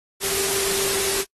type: tone in noise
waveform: sine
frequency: 392 Hz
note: G4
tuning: in tune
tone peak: -28 dBFS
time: 0.2-1.25 s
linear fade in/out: 50 ms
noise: white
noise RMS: -23 dBFS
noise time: 0.2-1.25 s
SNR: -8 dB
effects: noise-tail reverb RT60 0.1 s tail -26 dB re dry + AAC 32 kbps

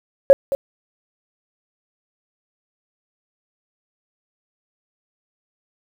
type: tone with echo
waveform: sine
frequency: 549 Hz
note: C#5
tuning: 17 cents flat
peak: -3 dBFS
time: 0.3-0.33 s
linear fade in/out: 0 ms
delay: 220 ms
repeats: 1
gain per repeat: -14 dB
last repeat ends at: 0.55 s
effects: tanh soft clip ceiling 0 dBFS + 7-bit

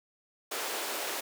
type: high-pass noise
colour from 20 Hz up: pink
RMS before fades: -35 dBFS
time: 0.51-1.21 s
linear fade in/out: 10 ms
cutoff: 370 Hz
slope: 24 dB/octave
effects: none

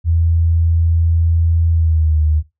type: tone with pitch glide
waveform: sine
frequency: 83 to 77 Hz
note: E2 to D#2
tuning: +12 to -17 cents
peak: -11 dBFS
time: 0.04-2.43 s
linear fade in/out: 50 ms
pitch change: -129 cents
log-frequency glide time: 1.71-2.2 s
effects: noise-tail reverb RT60 0.2 s tail -17 dB re dry

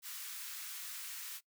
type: high-pass noise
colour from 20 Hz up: white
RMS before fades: -45 dBFS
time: 0.02-1.41 s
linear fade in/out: 50 ms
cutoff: 1200 Hz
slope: 24 dB/octave
effects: noise-tail reverb RT60 0.1 s tail -20 dB re dry

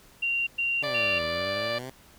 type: tone bursts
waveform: sine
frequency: 2764 Hz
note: F7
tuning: 19 cents flat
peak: -24 dBFS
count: 3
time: 0.22-1.19 s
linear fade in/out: 10 ms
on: 250 ms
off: 110 ms
type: exponential two-way sweep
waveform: 10% pulse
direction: down then up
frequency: 146.83 to 79.3 to 133.6 Hz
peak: -28 dBFS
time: 0.82-1.9 s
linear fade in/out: 5 ms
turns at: 1.24 s
type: harmonic tone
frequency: 587.3 Hz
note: D5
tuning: in tune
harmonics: 1 / 2 / 3 / 4 / 5 / 6 / 7 / 8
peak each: -30 / -36 / -35 / -37 / -40 / -40 / -40 / -39 dBFS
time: 0.83-1.79 s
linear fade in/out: 10 ms
effects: pink hiss -55 dBFS RMS until 2.18 s

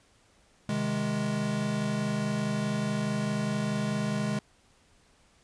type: chord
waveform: square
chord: Ab major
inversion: first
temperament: equal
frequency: 130.81 / 155.56 / 207.7 Hz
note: C3 / Eb3 / Ab3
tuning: 0 / 0 / 0 cents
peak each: -35 / -35 / -30 dBFS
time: 0.69-4.39 s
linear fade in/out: 2 ms
effects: pink hiss -63 dBFS RMS until 5.43 s + resampled to 22050 Hz

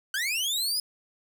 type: linear sweep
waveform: sawtooth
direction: up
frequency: 1483 to 5100 Hz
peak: -23 dBFS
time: 0.14-0.8 s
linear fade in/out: 2 ms
effects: none

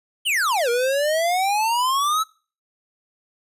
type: exponential two-way sweep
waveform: square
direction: down then up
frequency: 3194 to 466.2 to 1320 Hz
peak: -19 dBFS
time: 0.25-2.24 s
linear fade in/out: 20 ms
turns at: 0.69 s
effects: noise-tail reverb RT60 0.4 s tail -24 dB re dry + resampled to 32000 Hz

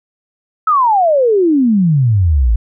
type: exponential sweep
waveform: sine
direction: down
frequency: 1318.5 to 51.91 Hz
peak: -8 dBFS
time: 0.67-2.56 s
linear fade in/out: 5 ms
effects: none

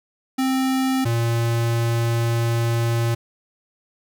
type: tone pair in turn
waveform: square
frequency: 262.7 / 116.48 Hz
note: C4 / A#2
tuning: +7 / -1 cents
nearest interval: octave + major second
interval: 1408 cents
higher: first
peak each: -19 dBFS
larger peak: neither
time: 0.38-1.05 / 1.05-3.15 s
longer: second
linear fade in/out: 10 ms
effects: none

